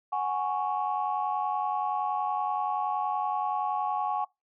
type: chord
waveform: sine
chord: F# suspended second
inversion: none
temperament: equal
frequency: 740 / 830.6 / 1108.7 Hz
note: F#5 / G#5 / C#6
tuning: 0 / 0 / 0 cents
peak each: -31 / -29 / -31 dBFS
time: 0.12-4.25 s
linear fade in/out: 10 ms
effects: noise-tail reverb RT60 0.2 s tail -25 dB re dry + tanh soft clip ceiling -18 dBFS